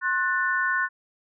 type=chord; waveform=sine; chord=F# diminished; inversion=second; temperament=just; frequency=1065.6 / 1480 / 1776 Hz; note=C6 / F#6 / A6; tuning=+31 / 0 / +16 cents; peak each=-28 / -24 / -27 dBFS; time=0.01-0.89 s; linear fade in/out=50 ms; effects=none